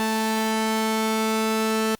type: tone pair together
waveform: sawtooth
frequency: 220.2 / 440.3 Hz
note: A3 / A4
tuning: +2 / +1 cents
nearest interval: octave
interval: 1199 cents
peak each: -19 dBFS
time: 0-1.95 s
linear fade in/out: 0 ms
effects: white hiss -59 dBFS RMS until 1.99 s + Opus 32 kbps